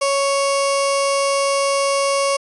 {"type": "tone with notch filter", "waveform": "15% pulse", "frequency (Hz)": 554.4, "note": "C#5", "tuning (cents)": 0, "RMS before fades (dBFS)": -18, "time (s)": [0.01, 2.37], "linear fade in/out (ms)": 10, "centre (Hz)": 1700, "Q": 1.2, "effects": ["resampled to 24000 Hz"]}